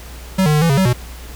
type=tone with pitch steps; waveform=square; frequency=189.6 / 151.7 / 150.7 / 166.9 / 137.4 / 189.6 / 122.7 Hz; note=F#3 / D#3 / D3 / E3 / C#3 / F#3 / B2; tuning=+43 / -44 / +45 / +22 / -15 / +43 / -11 cents; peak=-12 dBFS; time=0.38-0.933 s; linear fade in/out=10 ms; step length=79 ms; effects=added 60 Hz sine -32 dBFS peak until 1.35 s + pink hiss -38 dBFS RMS until 1.35 s